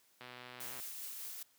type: click train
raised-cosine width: 0.3 ms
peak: -33 dBFS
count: 74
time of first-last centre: 0.21-0.799 s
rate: 124 Hz
type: noise with tremolo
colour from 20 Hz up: blue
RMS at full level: -44 dBFS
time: 0.6-1.43 s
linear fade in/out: 5 ms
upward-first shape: triangle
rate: 5 Hz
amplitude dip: 30%
effects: white hiss -70 dBFS RMS until 1.58 s + high-pass 100 Hz 12 dB/octave